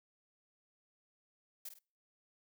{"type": "noise with echo", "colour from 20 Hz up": "blue", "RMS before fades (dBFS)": -45, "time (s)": [1.65, 1.69], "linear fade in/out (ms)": 5, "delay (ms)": 50, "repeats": 2, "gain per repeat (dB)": -8, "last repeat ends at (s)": 1.79, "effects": ["noise-tail reverb RT60 0.4 s tail -26 dB re dry"]}